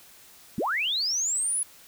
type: linear sweep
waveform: sine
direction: up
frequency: 143.4 to 10548 Hz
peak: -24 dBFS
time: 0.58-1.63 s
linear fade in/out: 2 ms
effects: white hiss -52 dBFS RMS until 1.87 s